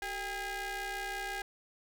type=ring-modulated tone; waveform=sawtooth; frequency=414.3 Hz; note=G#4; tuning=4 cents flat; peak=-29 dBFS; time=0.02-1.42 s; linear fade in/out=2 ms; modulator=1210 Hz; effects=none

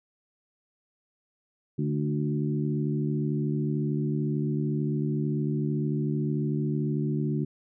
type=harmonic tone with a mistuned harmonic; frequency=73.42 Hz; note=D2; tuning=in tune; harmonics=2 / 3 / 4 / 5; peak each=-27 / -31 / -33 / -35 dBFS; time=1.78-7.45 s; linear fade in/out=10 ms; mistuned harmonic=4; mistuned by=+27 cents; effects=none

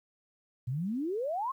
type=exponential sweep; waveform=sine; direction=up; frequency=116.3 to 1108.7 Hz; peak=-30 dBFS; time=0.67-1.52 s; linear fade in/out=10 ms; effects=11-bit

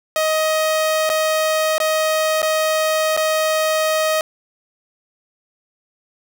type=tone with dropouts; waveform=sawtooth; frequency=628 Hz; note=D#5; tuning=16 cents sharp; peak=-12 dBFS; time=0.16-4.21 s; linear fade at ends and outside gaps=1 ms; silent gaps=1.093-1.099 / 1.781-1.801 / 2.419-2.428 / 3.166-3.174 s; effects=none

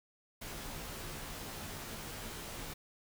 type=noise with comb filter; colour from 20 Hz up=pink; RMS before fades=-44 dBFS; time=0.41-2.74 s; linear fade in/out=10 ms; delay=16 ms; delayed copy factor=-0.85; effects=none

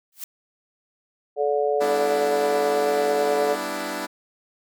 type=noise with exponential growth; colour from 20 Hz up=blue; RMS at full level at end=-29 dBFS; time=0.12-0.24 s; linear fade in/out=2 ms; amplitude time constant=25 ms
type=harmonic tone; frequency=144.5 Hz; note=D3; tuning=28 cents flat; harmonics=3 / 4 / 5; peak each=-22 / -24 / -26 dBFS; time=1.36-3.57 s; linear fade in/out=50 ms
type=chord; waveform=10% pulse; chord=E minor seventh; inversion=first; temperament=equal; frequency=196 / 246.9 / 293.7 / 329.6 Hz; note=G3 / B3 / D4 / E4; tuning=0 / 0 / 0 / 0 cents; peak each=-27 / -27 / -22 / -24 dBFS; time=1.8-4.07 s; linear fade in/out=20 ms
effects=none

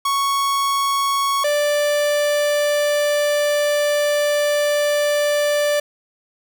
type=tone pair in turn; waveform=45% pulse; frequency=1108.7 / 587.3 Hz; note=C#6 / D5; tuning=0 / 0 cents; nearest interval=major seventh; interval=1100 cents; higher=first; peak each=-17 / -16 dBFS; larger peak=second; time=0.05-1.44 / 1.44-5.8 s; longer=second; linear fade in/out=5 ms; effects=none

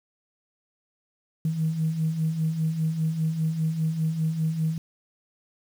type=beating tone pair; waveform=sine; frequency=155.56 / 160.56 Hz; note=D#3 / E3; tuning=0 / -45 cents; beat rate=5 Hz; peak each=-30 / -23 dBFS; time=1.45-4.78 s; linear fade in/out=2 ms; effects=tanh soft clip ceiling -16 dBFS + 8-bit

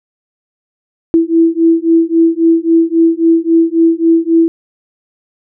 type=beating tone pair; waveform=sine; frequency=328.4 / 332.1 Hz; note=E4 / E4; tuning=-6 / +13 cents; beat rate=3.7 Hz; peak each=-10 dBFS; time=1.14-4.48 s; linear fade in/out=0 ms; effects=none

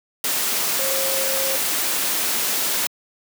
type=tone in noise; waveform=sine; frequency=537 Hz; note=C5; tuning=45 cents sharp; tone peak=-26 dBFS; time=0.79-1.56 s; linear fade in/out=2 ms; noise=white; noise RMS=-22 dBFS; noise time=0.24-2.87 s; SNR=-7 dB; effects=high-pass 200 Hz 12 dB/octave

